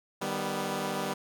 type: chord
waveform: 10% pulse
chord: Eb augmented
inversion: none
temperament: equal with one note detuned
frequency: 153.69 / 196 / 246.9 Hz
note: Eb3 / G3 / B3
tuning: -21 / 0 / 0 cents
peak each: -29 / -25 / -27 dBFS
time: 0.21-1.14 s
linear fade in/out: 10 ms
effects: none